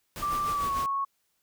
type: noise with tremolo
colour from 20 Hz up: pink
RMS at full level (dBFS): -37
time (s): 0.16-0.86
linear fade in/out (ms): 0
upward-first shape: sine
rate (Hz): 6.7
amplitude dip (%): 50
type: tone with pitch glide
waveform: sine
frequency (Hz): 1174.7 to 1102.4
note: D6 to C#6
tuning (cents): 0 to -10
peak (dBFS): -26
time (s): 0.22-1.05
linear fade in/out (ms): 10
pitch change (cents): -110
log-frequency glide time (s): 0.51-0.74
effects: white hiss -74 dBFS RMS until 1.42 s